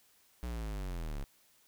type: linear sweep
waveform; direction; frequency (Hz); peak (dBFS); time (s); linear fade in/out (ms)
square; down; 61.74 to 33.27; -37; 0.43-1.24; 0
effects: white hiss -67 dBFS RMS until 1.67 s